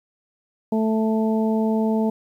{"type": "harmonic tone", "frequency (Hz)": 220, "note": "A3", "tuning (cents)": 0, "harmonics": [1, 2, 3, 4], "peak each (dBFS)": [-19, -25, -29, -31], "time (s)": [0.72, 2.1], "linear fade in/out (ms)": 5, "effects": ["9-bit"]}